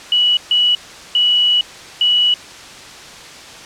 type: tone bursts at uneven times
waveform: sine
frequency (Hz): 2938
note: F#7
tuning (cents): -13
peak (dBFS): -10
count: 4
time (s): 0.12-0.37 / 0.51-0.75 / 1.15-1.61 / 2.01-2.34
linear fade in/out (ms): 2
effects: white hiss -35 dBFS RMS until 3.65 s + low-pass 6000 Hz 12 dB/octave